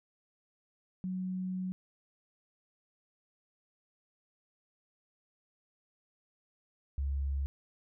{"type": "tone pair in turn", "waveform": "sine", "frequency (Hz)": [185.2, 69.2], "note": ["F#3", "C#2"], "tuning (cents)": [2, -2], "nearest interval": "octave + perfect fourth", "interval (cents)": 1704, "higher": "first", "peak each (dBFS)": [-33, -30], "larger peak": "second", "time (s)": [[1.04, 1.72], [6.98, 7.46]], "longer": "first", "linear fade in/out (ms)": 0, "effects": []}